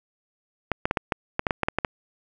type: clicks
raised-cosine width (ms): 0.5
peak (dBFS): -7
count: 12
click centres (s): 0.717 / 0.855 / 0.911 / 0.972 / 1.122 / 1.394 / 1.468 / 1.508 / 1.633 / 1.685 / 1.786 / 1.848
effects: none